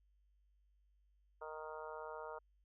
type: harmonic tone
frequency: 155.56 Hz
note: D#3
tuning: in tune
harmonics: 3 / 4 / 5 / 6 / 7 / 8 / 9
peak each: -50 / -51 / -57 / -51 / -57 / -54 / -56 dBFS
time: 1.41-2.39 s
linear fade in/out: 10 ms
effects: added 50 Hz sine -70 dBFS peak until 2.64 s